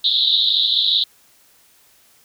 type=band-pass noise; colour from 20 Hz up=pink; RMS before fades=-17 dBFS; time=0.04-1.04 s; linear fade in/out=5 ms; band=3500 to 4000 Hz; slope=96 dB/octave; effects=white hiss -54 dBFS RMS until 2.24 s